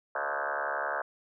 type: tone with frequency modulation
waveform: sine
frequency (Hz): 1081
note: C#6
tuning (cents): -44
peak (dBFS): -29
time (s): 0.15-1.02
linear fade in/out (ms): 5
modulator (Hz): 71.3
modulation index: 7.7
effects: none